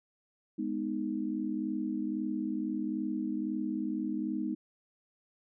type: chord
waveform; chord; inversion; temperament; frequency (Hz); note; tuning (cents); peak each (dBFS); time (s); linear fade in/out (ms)
sine; G# minor; none; just; 207.7 / 249.2 / 311.5; G#3 / B3 / D#4; 0 / +16 / +2; -36 / -36 / -34; 0.58-4.55; 10
effects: none